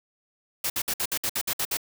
white noise bursts, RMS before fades -27 dBFS, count 10, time 0.64-1.771 s, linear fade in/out 5 ms, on 60 ms, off 59 ms, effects none

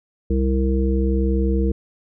harmonic tone, 65.8 Hz, C2, 10 cents sharp, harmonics 1 / 3 / 5 / 7, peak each -18 / -23 / -25 / -26 dBFS, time 0.3-1.72 s, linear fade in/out 5 ms, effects none

